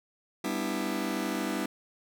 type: chord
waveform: sawtooth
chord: E minor seventh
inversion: first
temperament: just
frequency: 197.78 / 247.2 / 296.7 / 329.6 Hz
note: G3 / B3 / D4 / E4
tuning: +16 / +2 / +18 / 0 cents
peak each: -31 dBFS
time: 0.44-1.66 s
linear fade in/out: 5 ms
effects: none